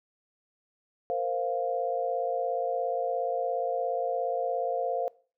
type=chord; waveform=sine; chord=Bb suspended second; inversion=none; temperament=equal; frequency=466.2 / 523.3 / 698.5 Hz; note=Bb4 / C5 / F5; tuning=0 / 0 / 0 cents; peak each=-33 / -31 / -30 dBFS; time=1.1-5.08 s; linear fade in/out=0 ms; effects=noise-tail reverb RT60 0.4 s tail -22 dB re dry